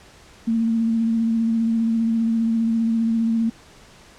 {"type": "tone with vibrato", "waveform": "sine", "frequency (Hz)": 227.1, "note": "A#3", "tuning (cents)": -45, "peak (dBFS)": -17, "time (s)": [0.47, 3.5], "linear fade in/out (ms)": 10, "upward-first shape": "sine", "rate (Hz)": 15, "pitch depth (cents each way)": 23, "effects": ["pink hiss -48 dBFS RMS until 4.18 s", "low-pass 8000 Hz 12 dB/octave"]}